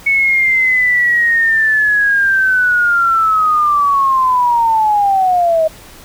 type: linear sweep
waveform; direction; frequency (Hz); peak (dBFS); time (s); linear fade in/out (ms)
sine; down; 2217 to 626; -9; 0.06-5.68; 10
effects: pink hiss -38 dBFS RMS until 6.04 s